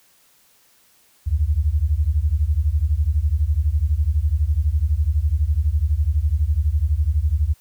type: beating tone pair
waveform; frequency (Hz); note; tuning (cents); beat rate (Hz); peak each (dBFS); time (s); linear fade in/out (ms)
sine; 69.3 / 81.3; C#2 / E2; 0 / -23; 12; -19; 1.26-7.54; 20
effects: white hiss -57 dBFS RMS until 7.6 s